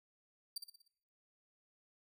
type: tone with echo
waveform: sawtooth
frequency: 4660 Hz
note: D8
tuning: 14 cents flat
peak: -35 dBFS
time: 0.56-0.58 s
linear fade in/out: 5 ms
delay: 60 ms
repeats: 5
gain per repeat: -6 dB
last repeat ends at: 0.88 s
effects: noise-tail reverb RT60 0.7 s tail -20 dB re dry